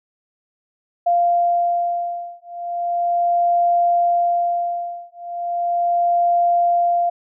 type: beating tone pair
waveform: sine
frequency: 695 / 695.37 Hz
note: F5 / F5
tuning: -9 / -8 cents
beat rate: 0.37 Hz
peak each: -19 dBFS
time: 1.06-7.1 s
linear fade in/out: 10 ms
effects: none